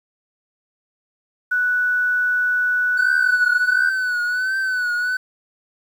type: tone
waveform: sine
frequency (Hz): 1480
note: F#6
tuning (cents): 0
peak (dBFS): -16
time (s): 1.51-3.9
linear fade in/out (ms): 10
type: tone with vibrato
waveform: triangle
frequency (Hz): 1500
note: F#6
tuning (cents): +23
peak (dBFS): -17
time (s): 2.97-5.17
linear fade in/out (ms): 5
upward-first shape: triangle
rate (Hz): 1.4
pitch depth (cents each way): 73
effects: 8-bit